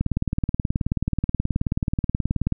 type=click train; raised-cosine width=5 ms; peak=-9 dBFS; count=48; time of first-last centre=0.01-2.523 s; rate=18.7 Hz; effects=none